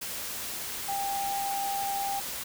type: tone in noise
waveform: sine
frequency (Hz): 794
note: G5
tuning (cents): +22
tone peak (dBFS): -29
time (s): 0.88-2.2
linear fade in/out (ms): 10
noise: white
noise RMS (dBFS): -36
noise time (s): 0.01-2.44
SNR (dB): +4
effects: none